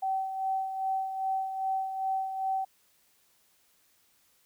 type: tone with tremolo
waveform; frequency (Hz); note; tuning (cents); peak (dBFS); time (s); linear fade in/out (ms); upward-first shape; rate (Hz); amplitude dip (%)
sine; 767; G5; -38; -26; 0.02-2.65; 10; sine; 2.5; 55
effects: white hiss -67 dBFS RMS until 4.45 s